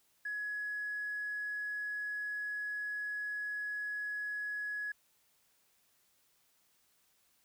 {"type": "tone with tanh clipping", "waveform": "triangle", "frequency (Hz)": 1682, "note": "G#6", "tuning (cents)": 22, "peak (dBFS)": -35, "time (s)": [0.25, 4.92], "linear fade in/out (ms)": 5, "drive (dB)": 1, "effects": ["white hiss -72 dBFS RMS until 7.44 s"]}